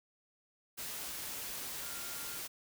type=tone in noise; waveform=sine; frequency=1400 Hz; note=F6; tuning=4 cents sharp; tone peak=-52 dBFS; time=1.82-2.39 s; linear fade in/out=20 ms; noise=white; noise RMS=-42 dBFS; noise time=0.77-2.48 s; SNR=-13 dB; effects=none